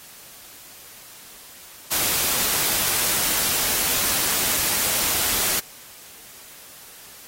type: noise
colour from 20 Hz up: white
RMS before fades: -22 dBFS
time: 1.91-5.6 s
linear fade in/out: 10 ms
effects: white hiss -44 dBFS RMS until 7.27 s + AAC 48 kbps